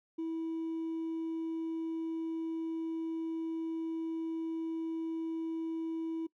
triangle tone with hard clipping, 326 Hz, E4, 19 cents flat, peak -33 dBFS, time 0.18-6.27 s, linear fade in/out 10 ms, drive 2 dB, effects noise-tail reverb RT60 0.1 s tail -21 dB re dry

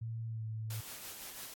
sine tone with pitch glide, 113.7 to 110.21 Hz, A#2 to A2, -43 to +3 cents, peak -37 dBFS, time 0.01-0.81 s, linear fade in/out 10 ms, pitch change -54 cents, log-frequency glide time 0.26-0.45 s
white noise with tremolo, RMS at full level -45 dBFS, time 0.7-1.54 s, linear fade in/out 5 ms, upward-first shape sine, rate 5.9 Hz, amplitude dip 35%
effects AAC 64 kbps

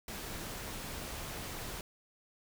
pink noise, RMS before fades -42 dBFS, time 0.08-1.81 s, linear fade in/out 2 ms, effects none

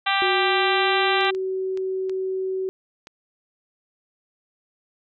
harmonic tone, 393 Hz, G4, 4 cents sharp, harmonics 2 / 3 / 4 / 5 / 6 / 7 / 8 / 9 / 10, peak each -24 / -26 / -27 / -28 / -29 / -29 / -30 / -31 / -31 dBFS, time 0.06-1.31 s, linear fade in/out 10 ms
sine tone with pitch glide, 370 to 378 Hz, F#4 to F#4, 0 to +37 cents, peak -23 dBFS, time 0.22-2.69 s, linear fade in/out 0 ms, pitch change +37 cents, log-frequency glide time 0.37-0.95 s
clicks, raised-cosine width 0.2 ms, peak -24 dBFS, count 6, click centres 1.209 / 1.249 / 1.349 / 1.774 / 2.096 / 3.071 s
effects none

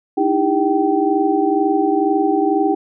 sine tone cluster, 304.6 / 326.7 / 398.7 / 774 Hz, D#4 / E4 / G4 / G5, -37 / -15 / +29 / -22 cents, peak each -19 dBFS, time 0.17-2.75 s, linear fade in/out 10 ms, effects none

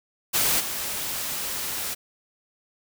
white noise with level steps, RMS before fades -22 / -30 dBFS, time 0.33-1.95 s, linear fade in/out 20 ms, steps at 0.59 s, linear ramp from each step 20 ms, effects none

